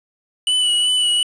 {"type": "tone with vibrato", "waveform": "square", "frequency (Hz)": 2960, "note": "F#7", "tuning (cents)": 0, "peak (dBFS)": -15, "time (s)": [0.47, 1.23], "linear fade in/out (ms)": 2, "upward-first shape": "sine", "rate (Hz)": 2.7, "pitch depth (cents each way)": 24, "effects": ["resampled to 22050 Hz", "7-bit"]}